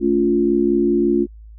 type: chord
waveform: sine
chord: A augmented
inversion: none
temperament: equal with one note detuned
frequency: 220 / 283.8 / 349.2 Hz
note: A3 / C#4 / E#4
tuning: 0 / +41 / 0 cents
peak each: -20 / -19 / -16 dBFS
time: 0-1.27 s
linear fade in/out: 50 ms
effects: added 54 Hz sine -37 dBFS peak until 1.58 s